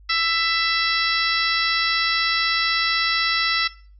harmonic tone, 664 Hz, E5, 12 cents sharp, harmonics 2 / 3 / 4 / 5 / 6 / 7 / 8, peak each -25 / -24 / -28 / -30 / -27 / -28 / -26 dBFS, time 0.09-3.68 s, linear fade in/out 10 ms, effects noise-tail reverb RT60 0.4 s tail -18 dB re dry + added 50 Hz sine -45 dBFS peak until 3.99 s

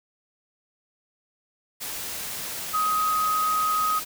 sine tone in noise, 1258 Hz, D#6, 19 cents sharp, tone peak -21 dBFS, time 2.73-4 s, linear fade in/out 20 ms, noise white, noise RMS -33 dBFS, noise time 1.8-4.05 s, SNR +9 dB, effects none

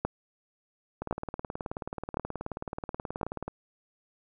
two click trains, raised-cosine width 1 ms, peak -13 / -20 dBFS, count 4 / 47, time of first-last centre 0.05-3.231 / 1.02-3.48 s, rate 0.943 / 18.7 Hz, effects none

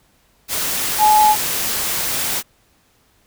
sine tone in noise, 850 Hz, G#5, 40 cents sharp, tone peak -9 dBFS, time 0.98-1.36 s, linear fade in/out 50 ms, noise white, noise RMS -21 dBFS, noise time 0.48-2.43 s, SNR +9 dB, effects pink hiss -58 dBFS RMS until 3.26 s

